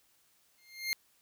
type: tone with exponential growth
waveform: 25% pulse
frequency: 2118 Hz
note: C7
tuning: 21 cents sharp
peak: -24 dBFS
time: 0.58-0.93 s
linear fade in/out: 0 ms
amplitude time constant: 74 ms
effects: white hiss -69 dBFS RMS until 1.21 s